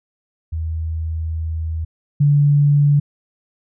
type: tone pair in turn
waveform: sine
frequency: 80.5 / 144.52 Hz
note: E2 / D3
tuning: -41 / -27 cents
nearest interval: minor seventh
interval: 1014 cents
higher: second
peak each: -20 / -10 dBFS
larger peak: second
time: 0.52-1.85 / 2.2-3 s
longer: first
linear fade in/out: 10 ms
effects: none